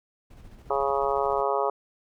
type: noise with tremolo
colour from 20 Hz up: brown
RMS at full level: -45 dBFS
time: 0.3-1.43 s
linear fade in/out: 10 ms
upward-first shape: square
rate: 14 Hz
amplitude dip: 40%
type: harmonic tone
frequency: 138.59 Hz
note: C#3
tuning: in tune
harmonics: 3 / 4 / 5 / 6 / 7 / 8 / 9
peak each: -28 / -29 / -30 / -31 / -31 / -32 / -33 dBFS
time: 0.7-1.7 s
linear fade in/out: 5 ms
effects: none